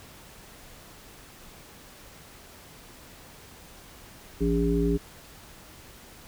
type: harmonic tone with a mistuned harmonic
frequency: 56.7 Hz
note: A#1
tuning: 47 cents flat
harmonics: 1 / 3 / 5 / 7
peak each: -27 / -27 / -27 / -27 dBFS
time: 4.4-4.98 s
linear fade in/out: 20 ms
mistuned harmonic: 7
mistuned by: +43 cents
effects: pink hiss -49 dBFS RMS until 6.27 s